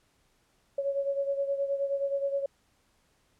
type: beating tone pair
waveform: sine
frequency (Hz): 554.4 / 563.9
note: C#5 / C#5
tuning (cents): 0 / +30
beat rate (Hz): 9.5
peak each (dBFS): -28 / -34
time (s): 0.78-2.46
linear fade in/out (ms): 5
effects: pink hiss -69 dBFS RMS until 3.39 s + low-pass 11000 Hz 12 dB/octave